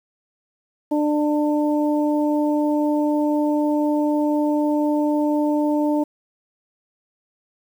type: harmonic tone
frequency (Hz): 298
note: D4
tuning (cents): +25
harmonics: 1 / 2 / 3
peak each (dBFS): -18 / -24 / -28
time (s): 0.91-6.04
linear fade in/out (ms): 10
effects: 8-bit